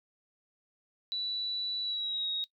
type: tone with pitch glide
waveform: sine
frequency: 3951 to 3775 Hz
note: B7 to A#7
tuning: 0 to +21 cents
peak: -31 dBFS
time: 1.12-2.44 s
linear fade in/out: 0 ms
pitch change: -79 cents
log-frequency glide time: 1.82-2.29 s
effects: noise-tail reverb RT60 0.1 s tail -18 dB re dry